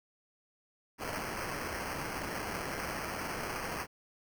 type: noise with sample-and-hold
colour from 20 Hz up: violet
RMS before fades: -38 dBFS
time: 0.98-3.87 s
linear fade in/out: 50 ms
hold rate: 3675 Hz
effects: none